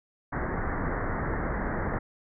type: low-pass noise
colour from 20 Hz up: pink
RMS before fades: -30 dBFS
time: 0.32-1.99 s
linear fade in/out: 10 ms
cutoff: 2000 Hz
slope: 96 dB/octave
effects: none